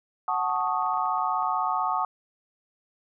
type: chord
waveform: sine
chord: D# half-diminished seventh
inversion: first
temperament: equal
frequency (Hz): 740 / 880 / 1108.7 / 1244.5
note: F#5 / A5 / C#6 / D#6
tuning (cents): 0 / 0 / 0 / 0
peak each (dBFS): -29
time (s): 0.28-2.05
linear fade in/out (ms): 2
type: clicks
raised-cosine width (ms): 0.5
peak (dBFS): -37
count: 12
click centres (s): 0.343 / 0.499 / 0.562 / 0.607 / 0.674 / 0.824 / 0.863 / 0.938 / 0.975 / 1.058 / 1.182 / 1.427
effects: none